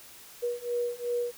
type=beating tone pair; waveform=sine; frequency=480.3 / 483 Hz; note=B4 / B4; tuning=-48 / -39 cents; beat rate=2.7 Hz; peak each=-32 / -31 dBFS; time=0.42-1.32 s; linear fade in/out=20 ms; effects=white hiss -50 dBFS RMS until 1.37 s